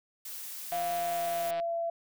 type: noise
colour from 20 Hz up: blue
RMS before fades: -41 dBFS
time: 0.25-1.51 s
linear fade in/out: 5 ms
type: tone with pitch glide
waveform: sine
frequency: 698.5 to 673.9 Hz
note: F5 to E5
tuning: 0 to +38 cents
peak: -29 dBFS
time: 0.72-1.9 s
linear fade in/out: 5 ms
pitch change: -62 cents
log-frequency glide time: 0.91-1.77 s
type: click train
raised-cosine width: 0.3 ms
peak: -27 dBFS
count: 147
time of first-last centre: 0.72-1.6 s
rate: 166 Hz
effects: none